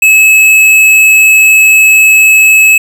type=tone with tanh clipping; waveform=sine; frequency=2587 Hz; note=E7; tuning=33 cents flat; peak=-3 dBFS; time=0.02-2.78 s; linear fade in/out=5 ms; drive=15 dB; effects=none